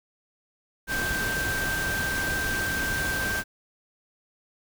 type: tone in noise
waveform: sine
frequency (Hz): 1568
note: G6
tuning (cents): 0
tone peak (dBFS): -27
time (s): 0.87-3.44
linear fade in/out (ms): 50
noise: pink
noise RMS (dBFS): -31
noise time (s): 0.87-3.44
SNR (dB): +1
effects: none